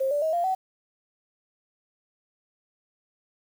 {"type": "tone with pitch steps", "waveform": "sine", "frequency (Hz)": [534, 582.3, 635, 692.5, 755.2], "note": ["C5", "D5", "D#5", "F5", "F#5"], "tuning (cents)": [35, -15, 35, -15, 35], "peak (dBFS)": -22, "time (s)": [0, 0.55], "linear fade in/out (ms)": 10, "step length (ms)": 110, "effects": ["8-bit"]}